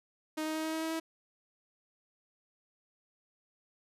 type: tone with pitch steps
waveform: sawtooth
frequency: 311.1 / 313.3 / 315.4 / 317.6 / 319.8 / 322.1 / 324.3 Hz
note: D#4 / D#4 / D#4 / D#4 / D#4 / E4 / E4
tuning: 0 / +12 / +24 / +36 / +48 / -40 / -28 cents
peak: -29 dBFS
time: 0.37-1 s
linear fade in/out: 10 ms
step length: 90 ms
effects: resampled to 32000 Hz